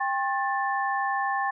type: tone cluster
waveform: sine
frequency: 796 / 1076 / 1764 Hz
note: G5 / C6 / A6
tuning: +26 / +48 / +4 cents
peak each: -27 / -29 / -30 dBFS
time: 0-1.51 s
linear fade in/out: 10 ms
effects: none